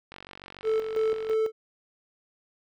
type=click train; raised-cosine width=0.3 ms; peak=-26 dBFS; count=58; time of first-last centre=0.12-1.333 s; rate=47 Hz
type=tone with tremolo; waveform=triangle; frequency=440 Hz; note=A4; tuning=in tune; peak=-20 dBFS; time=0.63-1.52 s; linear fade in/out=50 ms; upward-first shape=square; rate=3 Hz; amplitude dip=60%
effects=none